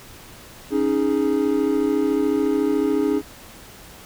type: chord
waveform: triangle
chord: C# suspended second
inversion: none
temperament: equal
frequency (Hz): 277.2 / 311.1 / 415.3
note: C#4 / D#4 / G#4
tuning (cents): 0 / 0 / 0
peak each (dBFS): -20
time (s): 0.7-3.22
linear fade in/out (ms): 50
effects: pink hiss -43 dBFS RMS until 4.05 s